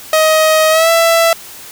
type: tone with pitch glide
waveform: sawtooth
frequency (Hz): 629 to 664.9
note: D#5 to E5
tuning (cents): +19 to +15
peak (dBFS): -4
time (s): 0.13-1.33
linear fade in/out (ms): 2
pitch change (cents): +96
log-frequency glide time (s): 0.7-0.9
effects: white hiss -33 dBFS RMS until 1.71 s